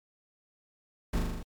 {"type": "noise with echo", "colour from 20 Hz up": "brown", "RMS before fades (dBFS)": -28, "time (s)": [1.13, 1.19], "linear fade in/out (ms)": 5, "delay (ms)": 40, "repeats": 6, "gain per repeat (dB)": -2, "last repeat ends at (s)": 1.43, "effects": ["MP3 96 kbps"]}